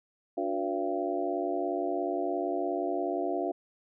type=harmonic tone with a mistuned harmonic; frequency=97.1 Hz; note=G2; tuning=16 cents flat; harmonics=3 / 4 / 5 / 6 / 7 / 8; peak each=-35 / -33 / -39 / -39 / -32 / -42 dBFS; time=0.37-3.52 s; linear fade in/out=10 ms; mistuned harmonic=4; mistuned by=-120 cents; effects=none